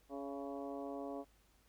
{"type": "harmonic tone with a mistuned harmonic", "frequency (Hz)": 140, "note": "C#3", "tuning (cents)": 18, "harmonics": [2, 3, 4, 5, 6, 7, 8], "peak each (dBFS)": [-45, -48, -48, -48, -56, -57, -57], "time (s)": [0.09, 1.25], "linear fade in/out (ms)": 50, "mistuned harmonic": 5, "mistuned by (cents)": -33, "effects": ["added 52 Hz sine -70 dBFS peak until 1.68 s", "pink hiss -72 dBFS RMS until 1.68 s"]}